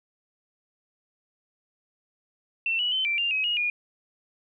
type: tone with pitch steps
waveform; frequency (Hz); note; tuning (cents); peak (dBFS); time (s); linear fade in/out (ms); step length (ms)
sine; 2692 / 2937 / 3068 / 2348 / 2794 / 2544 / 2877 / 2436; E7 / F#7 / G7 / D7 / F7 / D#7 / F#7 / D#7; +36 / -13 / -38 / -1 / 0 / +38 / -49 / -37; -23; 2.66-3.7; 2; 130
effects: none